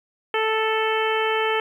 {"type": "harmonic tone", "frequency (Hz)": 439.7, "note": "A4", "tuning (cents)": -1, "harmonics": [1, 2, 3, 4, 5, 6, 7], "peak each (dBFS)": [-23, -26, -28, -29, -30, -31, -31], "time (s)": [0.34, 1.6], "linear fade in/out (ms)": 2, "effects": ["9-bit"]}